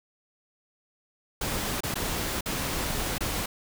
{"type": "noise with dropouts", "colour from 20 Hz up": "pink", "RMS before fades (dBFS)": -30, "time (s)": [1.41, 3.46], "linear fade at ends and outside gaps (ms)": 5, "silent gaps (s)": [[1.806, 1.834], [1.943, 1.955], [2.409, 2.458], [3.182, 3.206]], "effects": []}